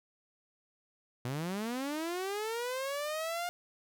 sawtooth linear sweep, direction up, 117.9 to 712 Hz, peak -30 dBFS, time 1.25-3.49 s, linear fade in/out 0 ms, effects none

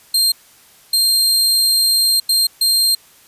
sawtooth tone bursts at uneven times, 4186 Hz, C8, in tune, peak -9 dBFS, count 4, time 0.14-0.32 / 0.93-2.2 / 2.29-2.47 / 2.61-2.95 s, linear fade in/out 5 ms, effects white hiss -48 dBFS RMS until 3.27 s + resampled to 32000 Hz

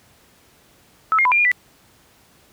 sine tone with pitch steps, 1301 / 2129 / 999 / 2393 / 2425 / 1976 Hz, E6 / C7 / B5 / D7 / D#7 / B6, -23 / +30 / +20 / +32 / -45 / 0 cents, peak -13 dBFS, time 1.12-1.516 s, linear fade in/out 0 ms, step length 66 ms, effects pink hiss -54 dBFS RMS until 2.52 s + high-pass 60 Hz 12 dB/octave

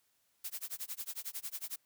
blue noise with tremolo, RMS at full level -39 dBFS, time 0.44-1.76 s, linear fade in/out 5 ms, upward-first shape sine, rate 11 Hz, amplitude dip 100%, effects white hiss -75 dBFS RMS until 1.85 s

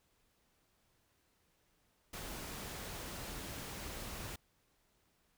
pink noise, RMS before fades -45 dBFS, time 2.13-4.36 s, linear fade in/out 5 ms, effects pink hiss -75 dBFS RMS until 5.37 s

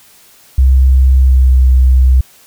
sine tone with pitch glide, 65.41 to 64.17 Hz, C2 to C2, 0 to -33 cents, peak -4 dBFS, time 0.58-2.21 s, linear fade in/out 5 ms, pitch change -33 cents, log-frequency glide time 1.18-1.49 s, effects white hiss -44 dBFS RMS until 2.46 s

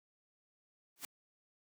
white noise with exponential growth, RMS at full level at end -39 dBFS, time 0.96-1.05 s, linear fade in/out 1 ms, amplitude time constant 19 ms, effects high-pass 150 Hz 12 dB/octave

